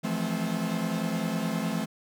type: chord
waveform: 45% pulse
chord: F major seventh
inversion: third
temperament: equal with one note detuned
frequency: 164.81 / 174.61 / 215.2 / 261.6 Hz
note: E3 / F3 / A3 / C4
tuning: 0 / 0 / -38 / 0 cents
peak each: -34 / -33 / -31 / -35 dBFS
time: 0.03-1.86 s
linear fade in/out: 20 ms
effects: none